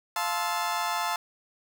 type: chord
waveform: 35% pulse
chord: F major seventh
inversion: none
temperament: just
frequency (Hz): 698.5 / 873.1 / 1047.7 / 1309.6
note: F5 / A5 / C6 / E6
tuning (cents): 0 / -14 / +2 / -12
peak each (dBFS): -32 / -29 / -31 / -32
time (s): 0.16-1.16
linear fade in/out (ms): 2
effects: none